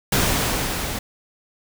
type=noise with level ramp; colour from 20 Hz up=pink; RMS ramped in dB=-18 to -28 dBFS; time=0.12-0.99 s; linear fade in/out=5 ms; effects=none